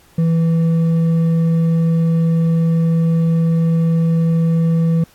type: tone with hard clipping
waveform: sine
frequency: 164.81 Hz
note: E3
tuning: in tune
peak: -13 dBFS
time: 0.18-5.04 s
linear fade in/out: 5 ms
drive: 4 dB
effects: pink hiss -50 dBFS RMS until 5.14 s + AAC 64 kbps